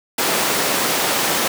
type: high-pass noise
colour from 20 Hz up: pink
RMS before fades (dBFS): -19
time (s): 0.18-1.48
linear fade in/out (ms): 5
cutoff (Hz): 310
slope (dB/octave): 12
effects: none